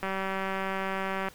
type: click train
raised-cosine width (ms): 0.5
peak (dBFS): -17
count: 242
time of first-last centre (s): 0.03-1.285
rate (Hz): 192
effects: pink hiss -53 dBFS RMS until 1.34 s